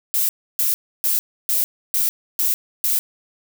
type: noise bursts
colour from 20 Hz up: violet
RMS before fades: -19 dBFS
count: 7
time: 0.14-2.99 s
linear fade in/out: 0 ms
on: 150 ms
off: 300 ms
effects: none